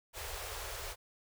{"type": "band-stop noise", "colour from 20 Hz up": "pink", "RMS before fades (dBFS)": -42, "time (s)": [0.13, 0.96], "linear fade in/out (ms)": 50, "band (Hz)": [100, 400], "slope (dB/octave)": 48, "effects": []}